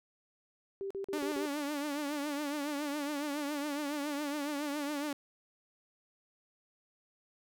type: tone bursts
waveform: sine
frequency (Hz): 392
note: G4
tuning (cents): 0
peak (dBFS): -35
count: 5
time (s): 0.81-1.457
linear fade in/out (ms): 0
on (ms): 95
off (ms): 43
type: tone with vibrato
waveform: sawtooth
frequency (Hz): 291.2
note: D4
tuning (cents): -15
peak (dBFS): -30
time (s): 1.13-5.13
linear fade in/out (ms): 2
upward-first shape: triangle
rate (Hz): 7.2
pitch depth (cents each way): 87
effects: none

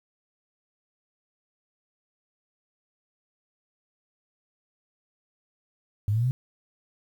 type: linear sweep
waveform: sine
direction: up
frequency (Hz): 98.7 to 132.3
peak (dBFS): -21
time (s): 6.08-6.31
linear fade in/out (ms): 0
effects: 9-bit

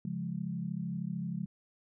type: chord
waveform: sine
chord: Db major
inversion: none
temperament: equal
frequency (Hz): 138.59 / 174.61 / 207.7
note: Db3 / F3 / Ab3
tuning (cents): 0 / 0 / 0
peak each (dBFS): -40 / -36 / -39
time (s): 0.05-1.46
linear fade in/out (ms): 2
effects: none

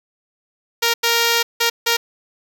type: tone bursts at uneven times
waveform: 5% pulse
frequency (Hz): 466.2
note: A#4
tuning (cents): 0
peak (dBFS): -3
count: 4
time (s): 0.82-0.94 / 1.03-1.43 / 1.6-1.7 / 1.86-1.97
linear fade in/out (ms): 10
effects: none

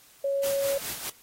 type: tone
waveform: sine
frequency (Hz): 554.4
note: C#5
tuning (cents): 0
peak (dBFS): -24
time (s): 0.24-0.78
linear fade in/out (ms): 5
type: noise with tremolo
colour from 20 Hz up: white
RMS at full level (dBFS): -33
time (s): 0.43-1.1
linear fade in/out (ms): 5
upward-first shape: sine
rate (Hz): 4.9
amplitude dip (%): 55
effects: white hiss -56 dBFS RMS until 1.22 s + AAC 48 kbps

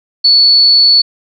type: tone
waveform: sine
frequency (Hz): 4435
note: C#8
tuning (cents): 0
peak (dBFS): -4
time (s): 0.24-1.02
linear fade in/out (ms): 10
effects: none

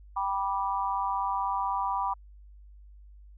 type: chord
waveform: sine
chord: G major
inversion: none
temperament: just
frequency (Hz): 784 / 980 / 1176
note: G5 / B5 / D6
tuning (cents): 0 / -14 / +2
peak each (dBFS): -32 / -29 / -33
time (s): 0.16-2.14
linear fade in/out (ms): 10
effects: added 50 Hz sine -48 dBFS peak until 3.37 s

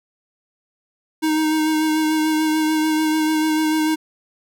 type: tone with vibrato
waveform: square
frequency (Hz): 312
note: D#4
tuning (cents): +5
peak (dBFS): -17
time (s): 1.22-3.96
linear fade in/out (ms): 20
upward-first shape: sine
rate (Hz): 6.8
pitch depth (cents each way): 19
effects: none

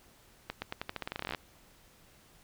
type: accelerating click train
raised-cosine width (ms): 0.3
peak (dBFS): -19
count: 19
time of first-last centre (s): 0.5-1.348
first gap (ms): 120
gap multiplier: 0.87
effects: pink hiss -61 dBFS RMS until 2.43 s

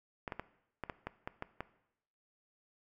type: clicks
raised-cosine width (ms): 0.5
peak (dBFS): -23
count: 9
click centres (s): 0.278 / 0.322 / 0.396 / 0.837 / 0.898 / 1.07 / 1.275 / 1.424 / 1.606
effects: noise-tail reverb RT60 0.8 s tail -17 dB re dry

